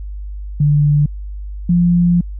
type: tone pair in turn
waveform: sine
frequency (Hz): 146.83 / 174.24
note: D3 / F3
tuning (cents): 0 / -4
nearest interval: minor third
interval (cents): 296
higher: second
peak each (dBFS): -9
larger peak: neither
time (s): 0.6-1.06 / 1.69-2.21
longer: second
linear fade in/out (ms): 5
effects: added 50 Hz sine -24 dBFS peak until 2.39 s